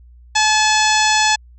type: harmonic tone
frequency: 860 Hz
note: A5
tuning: 40 cents flat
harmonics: 1 / 2 / 3 / 4 / 5 / 6 / 7 / 8 / 9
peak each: -16 / -19 / -21 / -22 / -23 / -24 / -24 / -25 / -26 dBFS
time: 0.35-1.36 s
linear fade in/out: 10 ms
effects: added 60 Hz sine -41 dBFS peak until 1.58 s